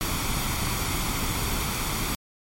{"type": "noise with comb filter", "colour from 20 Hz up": "pink", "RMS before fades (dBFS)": -27, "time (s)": [0.01, 2.15], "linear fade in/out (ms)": 0, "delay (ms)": 0.88, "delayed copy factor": 0.5, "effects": ["MP3 64 kbps"]}